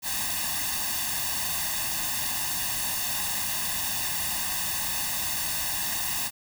white noise with comb filter, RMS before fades -29 dBFS, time 0.02-6.31 s, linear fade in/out 50 ms, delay 1.1 ms, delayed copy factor +0.95, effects none

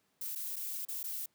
violet noise with dropouts, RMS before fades -39 dBFS, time 0.21-1.26 s, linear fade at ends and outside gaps 5 ms, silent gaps 0.352-0.357 / 0.559-0.564 / 0.852-0.885 / 1.031-1.039 s, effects pink hiss -75 dBFS RMS until 1.34 s + high-pass 150 Hz 12 dB/octave

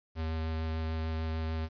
square tone with vibrato, 80.1 Hz, E2, 49 cents flat, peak -32 dBFS, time 0.15-1.69 s, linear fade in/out 50 ms, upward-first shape sine, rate 6.7 Hz, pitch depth 10 cents each way, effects resampled to 11025 Hz + 10-bit

